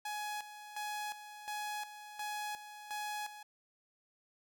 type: tone with tremolo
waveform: sawtooth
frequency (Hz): 839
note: G#5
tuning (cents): +17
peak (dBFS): -34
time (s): 0.05-3.43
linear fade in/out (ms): 5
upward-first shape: square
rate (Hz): 1.4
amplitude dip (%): 70
effects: none